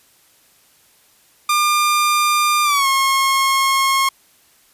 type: tone with pitch glide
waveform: sawtooth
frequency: 1200 to 1081.5 Hz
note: D6 to C#6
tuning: +37 to -43 cents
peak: -10 dBFS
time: 1.49-4.09 s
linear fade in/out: 5 ms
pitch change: -180 cents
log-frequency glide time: 2.64-2.87 s
effects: white hiss -54 dBFS RMS until 4.73 s + resampled to 32000 Hz

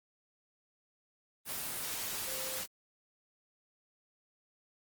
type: tone in noise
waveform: sine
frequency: 523.3 Hz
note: C5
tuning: in tune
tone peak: -45 dBFS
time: 2.24-2.63 s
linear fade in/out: 50 ms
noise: white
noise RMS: -38 dBFS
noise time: 1.45-2.67 s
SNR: -10 dB
effects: Opus 24 kbps

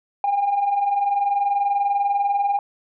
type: tone pair together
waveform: sine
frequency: 787.7 / 808 Hz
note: G5 / G#5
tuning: +8 / -48 cents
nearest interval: unison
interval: 44 cents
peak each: -24 / -17 dBFS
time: 0.24-2.59 s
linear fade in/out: 2 ms
effects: tanh soft clip ceiling -14 dBFS

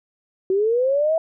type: linear sweep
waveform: sine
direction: up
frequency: 370 to 659.3 Hz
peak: -16 dBFS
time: 0.5-1.18 s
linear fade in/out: 2 ms
effects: none

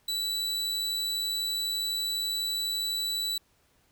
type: tone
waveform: 40% pulse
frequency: 3951 Hz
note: B7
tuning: in tune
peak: -27 dBFS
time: 0.08-3.38 s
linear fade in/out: 5 ms
effects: pink hiss -67 dBFS RMS until 3.91 s

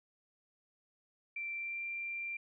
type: tone with pitch glide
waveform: sine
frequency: 2349 to 2368 Hz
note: D7 to D7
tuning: 0 to +14 cents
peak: -37 dBFS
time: 1.36-2.37 s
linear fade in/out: 5 ms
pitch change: +14 cents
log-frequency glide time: 1.54-1.84 s
effects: none

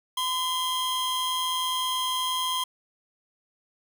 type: tone pair together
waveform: 45% pulse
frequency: 1022 / 3235 Hz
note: C6 / G#7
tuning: -41 / -46 cents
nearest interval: octave + minor sixth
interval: 1995 cents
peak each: -28 dBFS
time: 0.17-2.64 s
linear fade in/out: 5 ms
effects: none

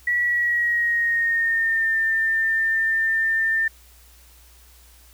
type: tone with pitch glide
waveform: sine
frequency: 1937 to 1796.9 Hz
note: B6 to A6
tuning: -34 to +36 cents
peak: -18 dBFS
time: 0.07-3.68 s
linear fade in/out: 5 ms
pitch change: -130 cents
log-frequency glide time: 0.23-1.94 s
effects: added 60 Hz sine -50 dBFS peak until 5.13 s + white hiss -53 dBFS RMS until 5.13 s

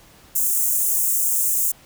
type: high-pass noise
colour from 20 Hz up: white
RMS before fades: -20 dBFS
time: 0.35-1.72 s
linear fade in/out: 10 ms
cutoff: 6700 Hz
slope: 48 dB/octave
effects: pink hiss -50 dBFS RMS until 1.85 s

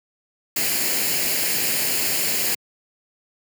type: noise with comb filter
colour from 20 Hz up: white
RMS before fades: -22 dBFS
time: 0.56-2.55 s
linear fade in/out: 5 ms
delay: 0.42 ms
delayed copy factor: +0.6
effects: high-pass 150 Hz 12 dB/octave

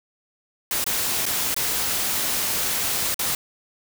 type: noise with dropouts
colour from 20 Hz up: white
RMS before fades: -24 dBFS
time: 0.71-3.35 s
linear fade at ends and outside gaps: 2 ms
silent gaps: 0.842-0.864 / 1.256-1.263 / 1.544-1.564 / 3.144-3.192 s
effects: none

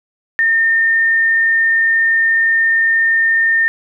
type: tone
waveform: sine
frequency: 1817 Hz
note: A#6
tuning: 45 cents flat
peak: -10 dBFS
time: 0.39-3.68 s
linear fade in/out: 0 ms
effects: none

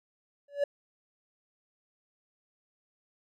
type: tone with exponential growth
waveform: triangle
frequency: 571 Hz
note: D5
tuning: 49 cents flat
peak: -19 dBFS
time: 0.48-0.64 s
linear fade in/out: 5 ms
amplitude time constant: 34 ms
effects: none

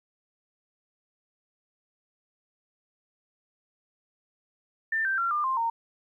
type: tone with pitch steps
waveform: sine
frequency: 1788 / 1565.6 / 1370.8 / 1200.3 / 1050.9 / 920.2 Hz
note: A6 / G6 / F6 / D6 / C6 / A#5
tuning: +27 / -3 / -33 / +37 / +7 / -23 cents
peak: -24 dBFS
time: 4.92-5.7 s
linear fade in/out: 5 ms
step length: 130 ms
effects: 11-bit

